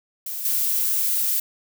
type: noise with level steps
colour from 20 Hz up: violet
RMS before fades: -30 / -22 dBFS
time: 0.26-1.4 s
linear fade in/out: 5 ms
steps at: 0.45 s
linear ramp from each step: 2 ms
effects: none